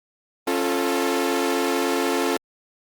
sawtooth chord, Db augmented, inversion none, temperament equal with one note detuned, 273.4 / 349.2 / 440 Hz, Db4 / F4 / A4, -24 / 0 / 0 cents, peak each -21 dBFS, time 0.47-2.37 s, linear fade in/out 5 ms, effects Opus 24 kbps

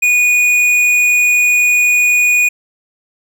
sine tone with tanh clipping, 2462 Hz, D#7, 19 cents flat, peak -10 dBFS, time 0.02-2.49 s, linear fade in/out 10 ms, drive 11 dB, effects none

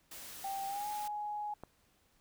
white noise, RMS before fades -48 dBFS, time 0.11-1.08 s, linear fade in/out 5 ms
sine tone with pitch glide, 784 to 835.4 Hz, G5 to G#5, 0 to +10 cents, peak -36 dBFS, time 0.44-1.54 s, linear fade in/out 5 ms, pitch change +110 cents, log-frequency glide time 0.67-0.87 s
click, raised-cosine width 1 ms, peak -31 dBFS, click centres 1.636 s
effects pink hiss -71 dBFS RMS until 2.2 s

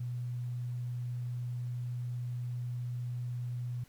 sine tone, 122.3 Hz, B2, 16 cents flat, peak -34 dBFS, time 0-3.84 s, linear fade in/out 5 ms, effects pink hiss -63 dBFS RMS until 3.88 s

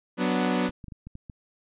sawtooth chord, B minor, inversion second, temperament equal with one note detuned, 185.64 / 246.9 / 293.7 Hz, F#3 / B3 / D4, +6 / 0 / 0 cents, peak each -23 / -22 / -26 dBFS, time 0.17-0.71 s, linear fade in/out 50 ms
clicks, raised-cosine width 5 ms, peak -28 dBFS, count 7, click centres 0.693 / 0.842 / 0.883 / 0.922 / 1.07 / 1.154 / 1.298 s
effects resampled to 8000 Hz

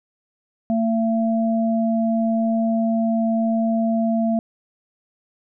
sine tone pair together, 226 / 674.9 Hz, A3 / E5, +47 / +41 cents, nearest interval octave + perfect fifth, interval 1894 cents, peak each -18 / -23 dBFS, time 0.7-4.39 s, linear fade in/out 0 ms, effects none

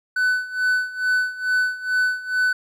triangle tone with tremolo, 1500 Hz, F#6, 23 cents sharp, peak -14 dBFS, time 0.16-2.53 s, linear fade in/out 5 ms, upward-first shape sine, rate 2.3 Hz, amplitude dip 85%, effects none

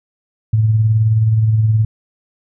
sine tone with tremolo, 110 Hz, A2, in tune, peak -8 dBFS, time 0.53-1.85 s, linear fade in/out 5 ms, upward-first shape sine, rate 19 Hz, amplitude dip 40%, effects none

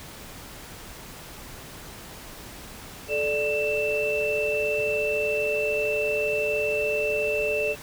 sine tone cluster, 433.2 / 590 / 2664 Hz, A4 / D5 / E7, -27 / +8 / +18 cents, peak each -27 dBFS, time 3.08-7.76 s, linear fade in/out 50 ms, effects pink hiss -42 dBFS RMS until 7.82 s

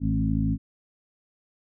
harmonic tone with a mistuned harmonic, 53.8 Hz, A1, 38 cents flat, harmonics 1 / 2 / 3 / 4 / 5, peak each -28 / -28 / -28 / -28 / -28 dBFS, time 0-0.58 s, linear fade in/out 50 ms, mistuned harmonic 4, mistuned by +23 cents, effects none

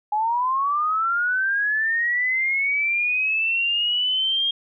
sine linear sweep, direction up, 830 to 3242 Hz, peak -19 dBFS, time 0.12-4.51 s, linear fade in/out 5 ms, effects none

